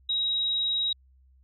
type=tone; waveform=sine; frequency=3820 Hz; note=A#7; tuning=42 cents sharp; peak=-24 dBFS; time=0.09-0.93 s; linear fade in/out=5 ms; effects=added 65 Hz sine -56 dBFS peak until 1.43 s